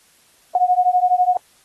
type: beating tone pair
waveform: sine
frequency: 720 / 732 Hz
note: F#5 / F#5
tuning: -47 / -19 cents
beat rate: 12 Hz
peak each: -16 / -16 dBFS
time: 0.55-1.37 s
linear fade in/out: 2 ms
effects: white hiss -55 dBFS RMS until 1.64 s + AAC 32 kbps